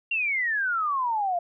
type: exponential sweep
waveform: sine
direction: down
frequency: 2794 to 678 Hz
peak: -23 dBFS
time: 0.11-1.39 s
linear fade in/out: 5 ms
effects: none